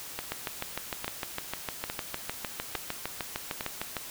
two click trains, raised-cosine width 0.3 ms, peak -15 / -16 dBFS, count 25 / 5, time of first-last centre 0.32-3.967 / 0.19-3.609 s, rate 6.58 / 1.17 Hz, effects white hiss -42 dBFS RMS until 4.1 s

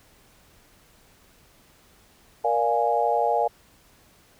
sine chord, Bb dominant seventh, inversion none, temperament equal with one note detuned, 471 / 587.3 / 698.5 / 830.6 Hz, Bb4 / D5 / F5 / Ab5, +18 / 0 / 0 / 0 cents, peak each -26 / -27 / -24 / -24 dBFS, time 2.44-3.48 s, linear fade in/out 10 ms, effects pink hiss -57 dBFS RMS until 4.39 s

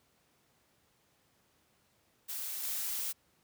blue noise with level steps, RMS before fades -39 / -36 dBFS, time 2.28-3.13 s, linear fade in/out 20 ms, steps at 2.63 s, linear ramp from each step 5 ms, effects pink hiss -71 dBFS RMS until 3.43 s + high-pass 80 Hz 12 dB/octave

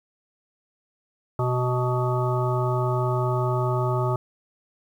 harmonic tone, 125.1 Hz, B2, 23 cents sharp, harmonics 1 / 3 / 5 / 7 / 9 / 10, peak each -23 / -28 / -30 / -31 / -33 / -33 dBFS, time 1.39-4.16 s, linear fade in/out 2 ms, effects 9-bit

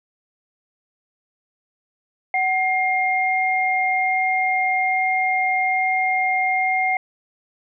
sine tone pair together, 750.2 / 2122 Hz, F#5 / C7, +24 / +24 cents, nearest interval octave + tritone, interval 1800 cents, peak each -20 dBFS, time 2.34-6.97 s, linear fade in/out 2 ms, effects none

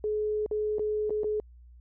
sine tone with dropouts, 424.8 Hz, G#4, 39 cents sharp, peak -26 dBFS, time 0.04-1.4 s, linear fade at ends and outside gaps 1 ms, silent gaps 0.462-0.512 / 0.784-0.794 / 1.096-1.105 / 1.234-1.243 s, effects added 60 Hz sine -49 dBFS peak until 1.8 s

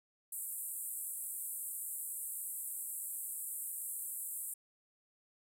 pink band-pass noise, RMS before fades -42 dBFS, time 0.32-4.54 s, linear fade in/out 5 ms, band 7900 to 15000 Hz, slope 96 dB/octave, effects none

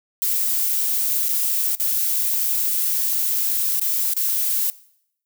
violet noise with dropouts, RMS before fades -21 dBFS, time 0.22-4.7 s, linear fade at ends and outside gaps 0 ms, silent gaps 1.285-1.29 / 1.751-1.799 / 3.797-3.814 / 4.136-4.166 s, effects noise-tail reverb RT60 0.7 s tail -20 dB re dry

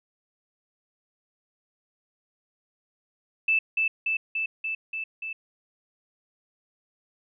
sine tone with echo, 2637 Hz, E7, in tune, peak -19 dBFS, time 3.48-3.59 s, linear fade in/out 5 ms, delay 290 ms, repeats 6, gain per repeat -2 dB, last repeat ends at 5.33 s, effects none

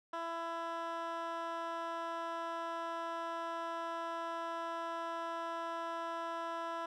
15% pulse tone with band-pass filter, 333.8 Hz, E4, 22 cents sharp, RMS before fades -40 dBFS, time 0.13-6.86 s, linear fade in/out 5 ms, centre 1100 Hz, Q 1.1, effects none

